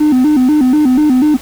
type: tone with vibrato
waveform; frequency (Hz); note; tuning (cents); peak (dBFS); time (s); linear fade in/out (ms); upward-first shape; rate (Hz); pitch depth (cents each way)
triangle; 277.2; C#4; 0; -4; 0-1.37; 10; square; 4.1; 150
effects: tanh soft clip ceiling 0 dBFS + pink hiss -33 dBFS RMS until 1.41 s